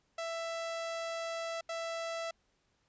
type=tone bursts at uneven times; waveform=sawtooth; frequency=663 Hz; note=E5; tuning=10 cents sharp; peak=-32 dBFS; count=2; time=0.18-1.61 / 1.69-2.31 s; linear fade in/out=5 ms; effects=pink hiss -75 dBFS RMS until 2.88 s + resampled to 16000 Hz